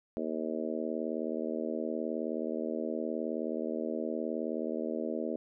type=harmonic tone; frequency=79.1 Hz; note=D#2; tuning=29 cents sharp; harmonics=3 / 4 / 5 / 6 / 7 / 8; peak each=-37 / -38 / -39 / -40 / -40 / -41 dBFS; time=0.17-5.36 s; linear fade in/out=0 ms; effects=none